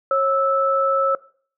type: tone pair together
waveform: sine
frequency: 544 / 1313.1 Hz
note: C#5 / E6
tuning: -33 / -7 cents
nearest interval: octave + minor third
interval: 1526 cents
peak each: -18 dBFS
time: 0.11-1.15 s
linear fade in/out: 2 ms
effects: noise-tail reverb RT60 0.5 s tail -21 dB re dry